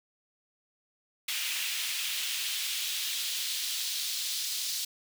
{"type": "noise with high-pass filter sweep", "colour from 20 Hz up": "pink", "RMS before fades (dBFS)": -33, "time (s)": [1.28, 4.85], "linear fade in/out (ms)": 5, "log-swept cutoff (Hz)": [2600, 4200], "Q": 1.8, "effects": []}